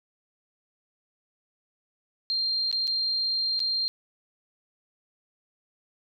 sine tone with dropouts, 4186 Hz, C8, in tune, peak -24 dBFS, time 2.3-3.88 s, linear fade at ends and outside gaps 0 ms, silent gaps 2.714-2.727 / 2.871-2.877 / 3.593-3.602 s, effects none

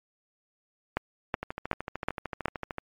two click trains, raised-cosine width 0.5 ms, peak -11 / -18 dBFS, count 5 / 19, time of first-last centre 0.97-2.457 / 1.43-2.783 s, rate 2.69 / 13.3 Hz, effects MP3 64 kbps

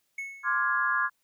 triangle tone with exponential decay, 2199 Hz, C#7, 14 cents flat, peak -29 dBFS, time 0.18-0.74 s, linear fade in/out 5 ms, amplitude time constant 120 ms
sine chord, D half-diminished seventh, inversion third, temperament equal with one note detuned, 1046.5 / 1174.7 / 1409.1 / 1661.2 Hz, C6 / D6 / F6 / Ab6, 0 / 0 / +15 / 0 cents, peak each -30 / -31 / -30 / -27 dBFS, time 0.43-1.1 s, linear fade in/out 50 ms
effects white hiss -74 dBFS RMS until 1.23 s

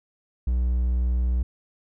triangle tone, 61.3 Hz, B1, 12 cents flat, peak -18 dBFS, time 0.47-1.43 s, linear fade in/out 5 ms, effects none

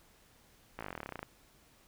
slowing click train, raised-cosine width 0.5 ms, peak -25 dBFS, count 18, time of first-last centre 0.79-1.229 s, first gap 17 ms, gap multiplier 1.05, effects pink hiss -64 dBFS RMS until 1.87 s

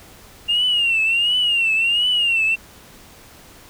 sine tone with vibrato, 2794 Hz, F7, in tune, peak -14 dBFS, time 0.48-2.56 s, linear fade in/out 20 ms, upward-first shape triangle, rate 1.4 Hz, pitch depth 130 cents each way, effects tanh soft clip ceiling -11 dBFS + pink hiss -45 dBFS RMS until 3.69 s

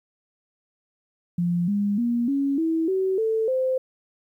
sine tone with pitch steps, 174 / 203.4 / 237.7 / 277.8 / 324.7 / 379.5 / 443.5 / 518.4 Hz, F3 / G#3 / A#3 / C#4 / E4 / F#4 / A4 / C5, -6 / -36 / +34 / +4 / -26 / +44 / +14 / -16 cents, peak -20 dBFS, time 1.38-3.78 s, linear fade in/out 5 ms, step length 300 ms, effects 10-bit

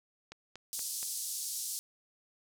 click train, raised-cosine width 0.2 ms, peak -28 dBFS, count 4, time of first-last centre 0.32-1.029 s, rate 4.23 Hz
white band-pass noise, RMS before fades -38 dBFS, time 0.73-1.79 s, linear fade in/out 0 ms, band 4700 to 12000 Hz, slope 24 dB/octave
effects none

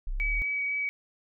sine linear sweep, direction up, 30.87 to 41.2 Hz, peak -28 dBFS, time 0.07-0.42 s, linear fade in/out 0 ms
sine tone with vibrato, 2273 Hz, C#7, 43 cents sharp, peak -27 dBFS, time 0.2-0.89 s, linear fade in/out 0 ms, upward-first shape sine, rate 4 Hz, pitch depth 9 cents each way
effects none

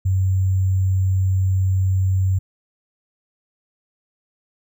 sine tone with sample-and-hold, 94.3 Hz, F#2, 33 cents sharp, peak -15 dBFS, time 0.05-2.39 s, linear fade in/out 10 ms, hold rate 7350 Hz, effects none

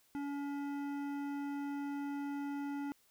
sine tone with hard clipping, 283.7 Hz, C#4, 40 cents sharp, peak -39 dBFS, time 0.15-2.92 s, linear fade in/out 0 ms, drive 13 dB, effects white hiss -70 dBFS RMS until 3.1 s

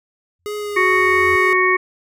sine tone with exponential growth, 87.31 Hz, F2, in tune, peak -28 dBFS, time 0.39-1.36 s, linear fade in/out 5 ms, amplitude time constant 210 ms
square tone with vibrato, 415.3 Hz, G#4, in tune, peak -24 dBFS, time 0.46-1.53 s, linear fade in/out 0 ms, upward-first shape triangle, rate 2.7 Hz, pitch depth 17 cents each way
harmonic tone, 370 Hz, F#4, in tune, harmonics 1 / 3 / 5 / 6, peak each -18 / -18 / -18 / -18 dBFS, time 0.76-1.77 s, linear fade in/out 10 ms
effects none

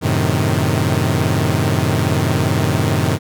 sawtooth chord, F# diminished seventh, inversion none, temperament equal, 92.5 / 110 / 130.81 / 155.56 Hz, F#2 / A2 / C3 / Eb3, 0 / 0 / 0 / 0 cents, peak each -16 dBFS, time 0.01-3.19 s, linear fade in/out 50 ms, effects none

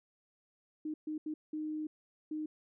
sine tone bursts at uneven times, 307.9 Hz, D#4, 18 cents flat, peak -35 dBFS, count 5, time 0.85-0.94 / 1.07-1.18 / 1.26-1.34 / 1.53-1.87 / 2.31-2.46 s, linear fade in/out 5 ms, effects none

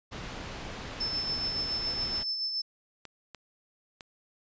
pink low-pass noise, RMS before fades -40 dBFS, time 0.11-2.24 s, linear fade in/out 20 ms, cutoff 4900 Hz, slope 12 dB/octave
sine tone with tremolo, 5274 Hz, E8, in tune, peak -28 dBFS, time 1-2.62 s, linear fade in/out 10 ms, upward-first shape sine, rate 7.1 Hz, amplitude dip 40%
clicks, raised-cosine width 0.2 ms, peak -26 dBFS, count 3, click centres 3.053 / 3.347 / 4.008 s
effects resampled to 16000 Hz

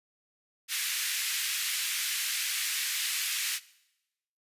pink high-pass noise, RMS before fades -31 dBFS, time 0.68-3.6 s, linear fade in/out 50 ms, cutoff 1900 Hz, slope 24 dB/octave, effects noise-tail reverb RT60 0.9 s tail -20 dB re dry + resampled to 32000 Hz

